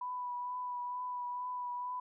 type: tone with vibrato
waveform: sine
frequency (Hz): 987.8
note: B5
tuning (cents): 0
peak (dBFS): -36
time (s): 0.01-2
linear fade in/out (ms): 5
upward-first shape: triangle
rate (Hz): 2.2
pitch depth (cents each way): 21
effects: none